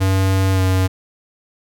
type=tone with pitch glide; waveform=square; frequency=95.5 to 93.7 Hz; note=G2 to F#2; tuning=-45 to +22 cents; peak=-14 dBFS; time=0-0.88 s; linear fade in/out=20 ms; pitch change=-33 cents; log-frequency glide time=0.52-0.61 s; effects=none